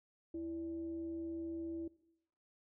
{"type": "tone with frequency modulation", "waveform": "sine", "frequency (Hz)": 330.8, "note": "E4", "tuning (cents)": 6, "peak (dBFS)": -39, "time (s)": [0.34, 1.88], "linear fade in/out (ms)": 5, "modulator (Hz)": 253, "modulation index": 0.3, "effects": ["noise-tail reverb RT60 0.8 s tail -20 dB re dry"]}